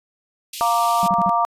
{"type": "high-pass noise", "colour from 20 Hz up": "pink", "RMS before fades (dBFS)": -32, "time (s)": [0.53, 1.08], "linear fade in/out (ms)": 5, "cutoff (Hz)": 2500, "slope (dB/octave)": 48}
{"type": "chord", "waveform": "sine", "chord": "Bb major", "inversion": "second", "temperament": "equal", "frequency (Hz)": [698.5, 932.3, 1174.7], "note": ["F5", "Bb5", "D6"], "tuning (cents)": [0, 0, 0], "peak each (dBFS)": -20, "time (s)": [0.61, 1.45], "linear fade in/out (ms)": 0}
{"type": "tone bursts", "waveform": "triangle", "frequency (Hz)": 189.1, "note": "F#3", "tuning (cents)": 38, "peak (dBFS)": -20, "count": 4, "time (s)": [1.03, 1.294], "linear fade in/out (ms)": 0, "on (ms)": 33, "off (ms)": 44}
{"effects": ["resampled to 32000 Hz"]}